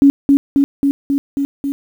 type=tone with echo; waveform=sine; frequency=279.3 Hz; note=C#4; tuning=13 cents sharp; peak=-4 dBFS; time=0.02-0.1 s; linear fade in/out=0 ms; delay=270 ms; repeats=6; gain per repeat=-2 dB; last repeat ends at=1.72 s; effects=7-bit